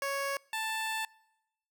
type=tone pair in turn; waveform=15% pulse; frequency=554.4 / 882.4 Hz; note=C#5 / A5; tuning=0 / +5 cents; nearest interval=minor sixth; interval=805 cents; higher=second; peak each=-25 / -26 dBFS; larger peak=first; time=0.02-0.37 / 0.53-1.05 s; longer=second; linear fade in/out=2 ms; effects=noise-tail reverb RT60 0.9 s tail -25 dB re dry